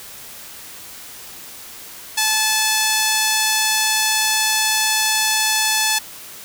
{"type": "tone with band-pass filter", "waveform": "sawtooth", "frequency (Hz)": 868, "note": "A5", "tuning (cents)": -24, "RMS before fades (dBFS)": -18, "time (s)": [2.17, 5.99], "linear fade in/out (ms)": 10, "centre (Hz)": 7200, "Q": 0.65, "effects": ["white hiss -37 dBFS RMS until 6.44 s"]}